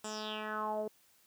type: tone with low-pass filter sweep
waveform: 10% pulse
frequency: 214.6 Hz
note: A3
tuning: 43 cents flat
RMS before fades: -38 dBFS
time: 0.04-0.88 s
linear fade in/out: 5 ms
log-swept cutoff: 8100 to 480 Hz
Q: 5
effects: white hiss -67 dBFS RMS until 1.26 s + high-pass 60 Hz 12 dB/octave